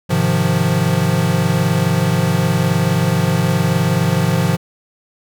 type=chord; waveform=square; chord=F minor seventh; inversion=first; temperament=equal; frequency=103.83 / 130.81 / 155.56 / 174.61 Hz; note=Ab2 / C3 / Eb3 / F3; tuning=0 / 0 / 0 / 0 cents; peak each=-22 / -20 / -20 / -18 dBFS; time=0.09-4.57 s; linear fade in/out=20 ms; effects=none